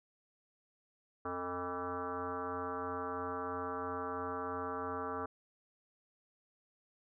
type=tone with frequency modulation; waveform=sine; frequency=804 Hz; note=G5; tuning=44 cents sharp; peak=-36 dBFS; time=1.25-5.26 s; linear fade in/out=5 ms; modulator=179 Hz; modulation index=3.2; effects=none